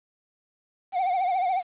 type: tone with vibrato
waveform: triangle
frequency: 740 Hz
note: F#5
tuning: in tune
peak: -20 dBFS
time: 0.92-1.63 s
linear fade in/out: 50 ms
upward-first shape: triangle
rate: 14 Hz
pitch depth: 110 cents each way
effects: resampled to 8000 Hz + 9-bit